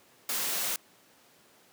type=noise; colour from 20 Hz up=white; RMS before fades=-31 dBFS; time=0.29-0.76 s; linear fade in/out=2 ms; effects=pink hiss -60 dBFS RMS until 1.72 s + high-pass 200 Hz 12 dB/octave